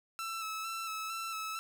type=tone with vibrato; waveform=sawtooth; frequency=1318.5 Hz; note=E6; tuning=in tune; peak=-33 dBFS; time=0.19-1.59 s; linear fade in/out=0 ms; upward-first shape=square; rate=2.2 Hz; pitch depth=23 cents each way; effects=none